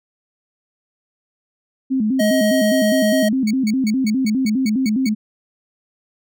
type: tone with vibrato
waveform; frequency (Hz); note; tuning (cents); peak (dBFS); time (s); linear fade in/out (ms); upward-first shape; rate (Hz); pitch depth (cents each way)
sine; 237.8; A#3; +35; -15; 1.9-5.15; 20; square; 4.9; 180
type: tone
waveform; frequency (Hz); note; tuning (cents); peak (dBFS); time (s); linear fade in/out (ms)
square; 631; D#5; +24; -17; 2.19-3.29; 10
type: tone bursts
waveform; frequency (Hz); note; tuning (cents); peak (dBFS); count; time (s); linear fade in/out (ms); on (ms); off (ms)
20% pulse; 2231; C#7; +11; -20; 9; 3.47-5.092; 5; 38; 160
effects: none